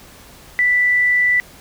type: tone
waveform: sine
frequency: 1975.5 Hz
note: B6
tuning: in tune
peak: -12 dBFS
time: 0.59-1.4 s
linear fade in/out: 0 ms
effects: pink hiss -43 dBFS RMS until 1.6 s